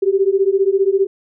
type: beating tone pair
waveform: sine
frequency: 382.4 / 397.4 Hz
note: G4 / G4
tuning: -43 / +24 cents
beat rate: 15 Hz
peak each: -15 dBFS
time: 0.02-1.07 s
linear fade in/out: 10 ms
effects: none